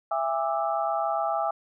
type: tone cluster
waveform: sine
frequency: 666 / 813 / 1183 / 1313 Hz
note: E5 / G#5 / D6 / E6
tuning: +18 / -37 / +12 / -7 cents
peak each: -28 / -28 / -32 / -33 dBFS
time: 0.11-1.51 s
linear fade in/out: 5 ms
effects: none